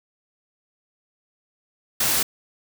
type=noise; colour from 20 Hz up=white; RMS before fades=-21 dBFS; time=2-2.23 s; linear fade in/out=5 ms; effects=none